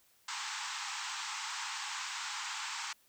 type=band-pass noise; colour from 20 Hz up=pink; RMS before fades=-40 dBFS; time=0.28-2.93 s; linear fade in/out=5 ms; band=820 to 8100 Hz; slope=96 dB/octave; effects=white hiss -68 dBFS RMS until 3.08 s